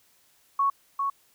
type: tone with echo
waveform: sine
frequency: 1108.7 Hz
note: C#6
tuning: in tune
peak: -20 dBFS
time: 0.59-0.7 s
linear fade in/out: 5 ms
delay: 400 ms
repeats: 1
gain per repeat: -4 dB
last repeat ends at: 1.1 s
effects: white hiss -63 dBFS RMS until 1.34 s